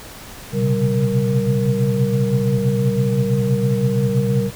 sine tone cluster, 121 / 130.3 / 136.3 / 193.1 / 467.8 Hz, B2 / C3 / C#3 / G3 / A#4, -35 / -7 / -29 / -26 / +6 cents, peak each -22 / -21 / -21 / -20 / -22 dBFS, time 0.52-4.51 s, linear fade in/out 50 ms, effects tanh soft clip ceiling -3 dBFS + pink hiss -37 dBFS RMS until 4.55 s

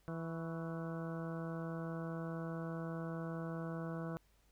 harmonic tone with a mistuned harmonic, 164.81 Hz, E3, in tune, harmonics 1 / 2 / 3 / 4 / 5 / 6 / 7 / 8 / 9, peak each -41 / -47 / -48 / -50 / -59 / -58 / -54 / -55 / -55 dBFS, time 0.08-4.17 s, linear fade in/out 0 ms, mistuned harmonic 7, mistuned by -59 cents, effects added 50 Hz sine -70 dBFS peak until 4.51 s + pink hiss -74 dBFS RMS until 4.51 s

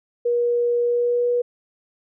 sine tone with pitch glide, 478.9 to 485 Hz, A#4 to B4, +47 to -31 cents, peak -17 dBFS, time 0.25-1.42 s, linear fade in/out 10 ms, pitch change +22 cents, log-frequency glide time 0.82-1.3 s, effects none

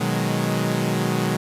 sawtooth chord, G# minor seventh, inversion first, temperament equal, 123.47 / 155.56 / 185 / 207.7 Hz, B2 / D#3 / F#3 / G#3, 0 / 0 / 0 / 0 cents, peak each -22 dBFS, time 0-1.37 s, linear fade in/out 10 ms, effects resampled to 32000 Hz + 8-bit

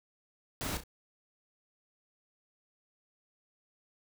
pink noise with echo, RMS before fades -36 dBFS, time 0.61-0.77 s, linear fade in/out 0 ms, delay 33 ms, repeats 2, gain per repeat -9 dB, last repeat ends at 0.836 s, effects none

